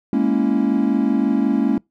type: chord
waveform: triangle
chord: A# half-diminished seventh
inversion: third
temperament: equal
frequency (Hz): 207.7 / 233.1 / 277.2 / 329.6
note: G#3 / A#3 / C#4 / E4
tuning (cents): 0 / 0 / 0 / 0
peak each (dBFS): -19 / -18 / -17 / -23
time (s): 0.13-1.78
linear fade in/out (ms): 2
effects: noise-tail reverb RT60 0.2 s tail -25 dB re dry